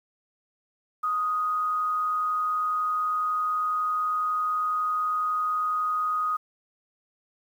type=tone with amplitude modulation; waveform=sine; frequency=1246 Hz; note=D#6; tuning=2 cents sharp; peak=-22 dBFS; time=1.03-6.37 s; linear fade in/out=10 ms; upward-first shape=sine; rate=170 Hz; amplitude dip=30%; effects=9-bit